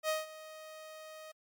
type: tone with ADSR envelope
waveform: sawtooth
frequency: 626 Hz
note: D#5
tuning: 10 cents sharp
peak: -25 dBFS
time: 0.03-1.32 s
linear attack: 58 ms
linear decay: 170 ms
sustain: -18 dB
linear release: 10 ms
effects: MP3 96 kbps